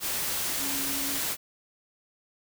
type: tone in noise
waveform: sine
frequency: 277.2 Hz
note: C#4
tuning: in tune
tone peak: -37 dBFS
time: 0.59-1.21 s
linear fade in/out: 50 ms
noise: white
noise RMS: -30 dBFS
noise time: 0-1.37 s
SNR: -10 dB
effects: none